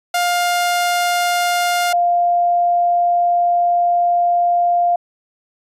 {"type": "tone pair in turn", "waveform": ["sawtooth", "sine"], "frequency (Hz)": [705, 699.3], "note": ["F5", "F5"], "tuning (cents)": [16, 2], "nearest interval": "unison", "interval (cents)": 14, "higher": "first", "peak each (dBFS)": [-11, -12], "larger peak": "first", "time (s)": [[0.14, 1.93], [1.93, 4.96]], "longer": "second", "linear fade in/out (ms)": 5, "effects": ["resampled to 32000 Hz"]}